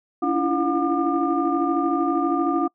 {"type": "tone cluster", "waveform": "sine", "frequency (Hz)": [284.5, 325.9, 338.7, 721, 1202], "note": ["C#4", "E4", "E4", "F#5", "D6"], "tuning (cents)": [45, -20, 47, -45, 40], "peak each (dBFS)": [-23, -27, -24, -26, -26], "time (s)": [0.22, 2.68], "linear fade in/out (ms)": 10, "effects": ["noise-tail reverb RT60 0.1 s tail -26 dB re dry", "tanh soft clip ceiling -8 dBFS"]}